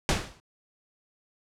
pink noise with exponential decay, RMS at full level -20 dBFS, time 0.09-0.4 s, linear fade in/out 0 ms, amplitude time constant 66 ms, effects low-pass 7000 Hz 12 dB/octave

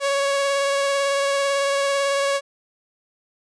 sawtooth tone with vibrato, 557 Hz, C#5, 8 cents sharp, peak -15 dBFS, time 0-2.41 s, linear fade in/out 50 ms, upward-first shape triangle, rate 18 Hz, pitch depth 18 cents each way, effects resampled to 22050 Hz

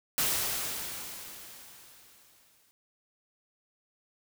white noise with exponential decay, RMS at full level -27 dBFS, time 0.18-2.71 s, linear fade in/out 0 ms, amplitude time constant 550 ms, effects none

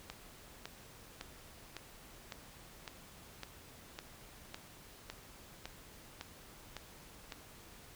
click train, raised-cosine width 0.2 ms, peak -25 dBFS, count 14, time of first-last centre 0.1-7.322 s, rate 1.8 Hz, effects pink hiss -56 dBFS RMS until 7.95 s

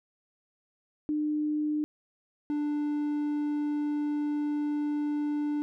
sine / triangle tone pair in turn, 301.2 / 295.3 Hz, D4 / D4, +44 / +10 cents, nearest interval unison, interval 34 cents, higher first, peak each -26 / -25 dBFS, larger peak second, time 1.09-1.84 / 2.5-5.62 s, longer second, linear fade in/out 0 ms, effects none

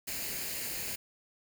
white noise with comb filter, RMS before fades -37 dBFS, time 0.07-0.96 s, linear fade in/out 10 ms, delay 0.43 ms, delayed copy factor +0.55, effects none

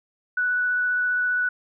sine tone with vibrato, 1480 Hz, F#6, in tune, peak -20 dBFS, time 0.37-1.49 s, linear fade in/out 5 ms, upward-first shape sine, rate 15 Hz, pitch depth 8 cents each way, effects none

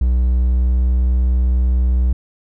triangle tone with pitch glide, 61.74 to 62.21 Hz, B1 to B1, 0 to +13 cents, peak -10 dBFS, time 0.01-2.13 s, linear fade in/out 5 ms, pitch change +13 cents, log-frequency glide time 0.22-0.86 s, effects none

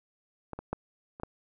clicks, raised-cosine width 1 ms, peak -23 / -24 / -17 / -30 / -19 dBFS, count 5, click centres 0.533 / 0.59 / 0.73 / 1.199 / 1.234 s, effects none

